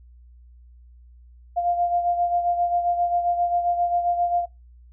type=beating tone pair; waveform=sine; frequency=698.5 / 706 Hz; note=F5 / F5; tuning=0 / +19 cents; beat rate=7.5 Hz; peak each=-20 / -28 dBFS; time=1.56-4.46 s; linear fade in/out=20 ms; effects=noise-tail reverb RT60 0.2 s tail -21 dB re dry + added 60 Hz sine -46 dBFS peak until 4.92 s